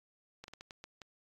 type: slowing click train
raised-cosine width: 0.2 ms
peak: -30 dBFS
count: 7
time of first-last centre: 0.44-1.018 s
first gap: 41 ms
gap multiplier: 1.34
effects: AAC 48 kbps